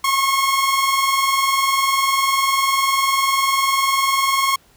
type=tone pair together; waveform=sawtooth; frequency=1070 / 1090 Hz; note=C6 / C#6; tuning=+38 / -29 cents; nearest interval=unison; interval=33 cents; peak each=-18 / -13 dBFS; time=0.04-4.56 s; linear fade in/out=5 ms; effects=pink hiss -54 dBFS RMS until 4.76 s